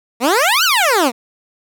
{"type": "exponential two-way sweep", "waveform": "15% pulse", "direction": "up then down", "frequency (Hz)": [221.5, 1568, 221.5], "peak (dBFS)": -5, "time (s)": [0.2, 1.12], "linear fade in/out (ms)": 50, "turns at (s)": 0.64, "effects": []}